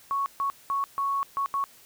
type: tone bursts at uneven times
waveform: sine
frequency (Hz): 1108.7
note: C#6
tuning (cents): 0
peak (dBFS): -24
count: 6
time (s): 0.11-0.26 / 0.4-0.5 / 0.7-0.84 / 0.98-1.23 / 1.37-1.46 / 1.54-1.64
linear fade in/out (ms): 0
effects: white hiss -54 dBFS RMS until 1.85 s